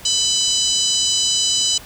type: harmonic tone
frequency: 997 Hz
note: B5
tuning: 16 cents sharp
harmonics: 3 / 4 / 5 / 6 / 7 / 8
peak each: -21 / -22 / -23 / -24 / -24 / -25 dBFS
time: 0.05-1.78 s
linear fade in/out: 5 ms
effects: pink hiss -40 dBFS RMS until 1.85 s